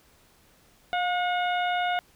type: harmonic tone with a mistuned harmonic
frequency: 724 Hz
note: F#5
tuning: 38 cents flat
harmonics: 1 / 2 / 3 / 4 / 5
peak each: -25 / -31 / -35 / -37 / -39 dBFS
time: 0.93-1.99 s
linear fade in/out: 0 ms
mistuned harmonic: 1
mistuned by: -29 cents
effects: pink hiss -60 dBFS RMS until 2.15 s